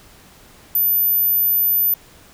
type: tone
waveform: sine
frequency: 13890 Hz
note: A9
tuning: 24 cents flat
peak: -13 dBFS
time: 0.75-1.94 s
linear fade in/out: 2 ms
effects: tanh soft clip ceiling -9 dBFS + pink hiss -47 dBFS RMS until 2.33 s